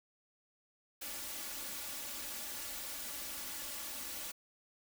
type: noise with comb filter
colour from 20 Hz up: white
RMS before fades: -43 dBFS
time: 1.01-4.32 s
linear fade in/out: 10 ms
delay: 3.5 ms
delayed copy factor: +0.8
effects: none